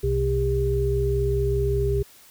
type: tone cluster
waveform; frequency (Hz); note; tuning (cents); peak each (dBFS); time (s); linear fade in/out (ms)
sine; 63.2 / 128.2 / 401.1; B1 / C3 / G4; +41 / -35 / +40; -24 / -26 / -23; 0.03-2.03; 10
effects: white hiss -51 dBFS RMS until 2.3 s